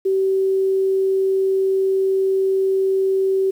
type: tone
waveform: sine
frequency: 384.1 Hz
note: G4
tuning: 35 cents flat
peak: -15 dBFS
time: 0.05-3.51 s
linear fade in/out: 10 ms
effects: 8-bit